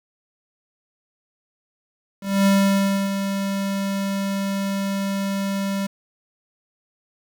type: tone with ADSR envelope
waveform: square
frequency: 196.7 Hz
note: G3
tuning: 6 cents sharp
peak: -14 dBFS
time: 2.21-5.87 s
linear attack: 250 ms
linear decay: 620 ms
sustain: -8 dB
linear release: 10 ms
effects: 7-bit